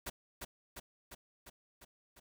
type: noise with echo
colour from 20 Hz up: pink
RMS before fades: -40 dBFS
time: 0.06-0.1 s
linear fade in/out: 10 ms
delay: 350 ms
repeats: 6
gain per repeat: -3 dB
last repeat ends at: 2.2 s
effects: none